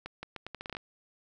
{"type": "accelerating click train", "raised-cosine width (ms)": 0.3, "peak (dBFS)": -23, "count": 11, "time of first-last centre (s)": [0.06, 0.768], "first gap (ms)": 170, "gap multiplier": 0.78, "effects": []}